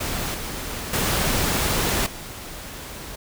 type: noise with level steps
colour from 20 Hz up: pink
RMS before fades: -27 / -31 / -22 / -36 dBFS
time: 0-3.16 s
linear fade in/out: 10 ms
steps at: 0.34 / 0.93 / 2.06 s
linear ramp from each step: 5 ms
effects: none

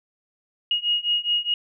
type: beating tone pair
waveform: sine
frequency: 2874 / 2878.8 Hz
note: F7 / F#7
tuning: +49 / -48 cents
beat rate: 4.8 Hz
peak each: -24 / -23 dBFS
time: 0.71-1.54 s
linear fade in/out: 2 ms
effects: none

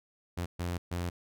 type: tone bursts at uneven times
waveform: sawtooth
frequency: 87.5 Hz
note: F2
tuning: 4 cents sharp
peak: -28 dBFS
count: 3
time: 0.37-0.46 / 0.59-0.78 / 0.91-1.1 s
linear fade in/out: 10 ms
effects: none

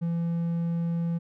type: tone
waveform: triangle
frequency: 168.7 Hz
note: E3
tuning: 40 cents sharp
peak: -23 dBFS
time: 0.01-1.19 s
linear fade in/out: 20 ms
effects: none

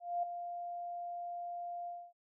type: tone with ADSR envelope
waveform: sine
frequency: 698.5 Hz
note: F5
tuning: in tune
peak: -30 dBFS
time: 0-2.13 s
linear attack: 230 ms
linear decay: 5 ms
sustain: -9 dB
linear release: 260 ms
effects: none

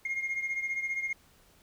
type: beating tone pair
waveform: sine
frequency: 2133 / 2148 Hz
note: C7 / C7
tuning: +33 / +45 cents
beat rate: 15 Hz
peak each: -30 / -35 dBFS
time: 0.05-1.13 s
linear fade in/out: 5 ms
effects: tanh soft clip ceiling -27 dBFS + pink hiss -62 dBFS RMS until 1.62 s

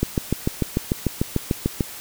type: click train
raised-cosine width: 3 ms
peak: -6 dBFS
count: 13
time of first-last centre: 0.03-1.808 s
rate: 6.75 Hz
effects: white hiss -37 dBFS RMS until 2 s

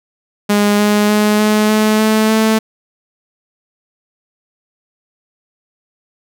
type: tone with pitch steps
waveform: sawtooth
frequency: 205.9 / 208.2 / 210.5 / 212.8 / 215.1 / 217.5 / 219.9 Hz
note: G#3 / G#3 / G#3 / G#3 / A3 / A3 / A3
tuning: -15 / +5 / +24 / +42 / -39 / -20 / -1 cents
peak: -6 dBFS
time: 0.49-2.59 s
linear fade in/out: 10 ms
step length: 300 ms
effects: none

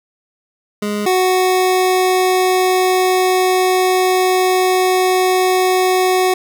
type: tone pair in turn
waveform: 25% pulse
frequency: 207.7 / 370.1 Hz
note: G#3 / F#4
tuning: 0 / 0 cents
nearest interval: minor seventh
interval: 1000 cents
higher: second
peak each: -14 / -8 dBFS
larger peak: second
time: 0.82-1.06 / 1.06-6.34 s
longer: second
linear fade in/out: 5 ms
effects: none

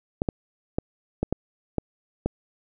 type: clicks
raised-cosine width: 2 ms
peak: -10 dBFS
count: 7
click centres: 0.219 / 0.288 / 0.785 / 1.23 / 1.326 / 1.783 / 2.26 s
effects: none

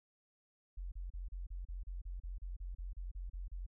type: tone bursts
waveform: sine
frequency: 44.59 Hz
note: F1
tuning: 37 cents sharp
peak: -40 dBFS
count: 16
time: 0.77-3.665 s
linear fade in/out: 10 ms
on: 150 ms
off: 33 ms
effects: none

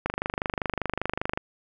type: click train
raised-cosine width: 0.5 ms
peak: -11 dBFS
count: 34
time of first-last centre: 0.06-1.375 s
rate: 25.1 Hz
effects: none

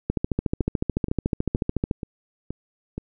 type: two click trains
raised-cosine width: 3 ms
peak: -17 / -9 dBFS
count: 6 / 26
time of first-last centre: 0.61-2.98 / 0.1-1.912 s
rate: 2.11 / 13.8 Hz
effects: none

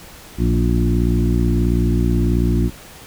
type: harmonic tone with a mistuned harmonic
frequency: 58.5 Hz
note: A#1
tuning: 7 cents sharp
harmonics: 1 / 2 / 3 / 4 / 5 / 6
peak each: -17 / -20 / -22 / -23 / -24 / -25 dBFS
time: 0.37-2.71 s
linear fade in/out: 50 ms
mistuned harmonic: 3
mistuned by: +29 cents
effects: pink hiss -40 dBFS RMS until 3.06 s

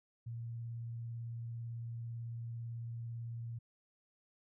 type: tone with vibrato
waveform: sine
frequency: 116.54 Hz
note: A#2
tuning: in tune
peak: -40 dBFS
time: 0.26-3.59 s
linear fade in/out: 10 ms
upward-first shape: sine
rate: 18 Hz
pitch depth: 15 cents each way
effects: none

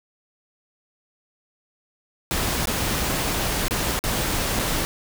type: noise with dropouts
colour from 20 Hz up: pink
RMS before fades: -24 dBFS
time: 2.31-4.85 s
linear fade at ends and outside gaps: 0 ms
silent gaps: 2.656-2.672 / 3.682-3.709 / 3.991-4.039 / 4.591-4.595 s
effects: none

